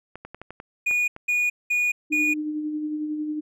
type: clicks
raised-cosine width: 0.5 ms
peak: -23 dBFS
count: 8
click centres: 0.156 / 0.25 / 0.346 / 0.416 / 0.506 / 0.601 / 0.911 / 1.164 s
type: tone bursts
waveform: triangle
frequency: 2452 Hz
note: D#7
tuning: 26 cents flat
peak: -18 dBFS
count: 4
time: 0.86-2.34 s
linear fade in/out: 10 ms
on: 220 ms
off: 200 ms
type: tone with tremolo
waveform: sine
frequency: 303.6 Hz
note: D#4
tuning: 42 cents flat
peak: -24 dBFS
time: 2.1-3.41 s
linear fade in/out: 20 ms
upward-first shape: sine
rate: 11 Hz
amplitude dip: 35%
effects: none